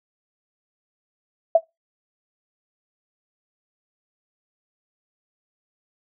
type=tone with exponential decay; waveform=sine; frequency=659.3 Hz; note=E5; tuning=in tune; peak=-7 dBFS; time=1.55-1.63 s; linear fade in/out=5 ms; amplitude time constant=17 ms; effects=noise-tail reverb RT60 0.2 s tail -23 dB re dry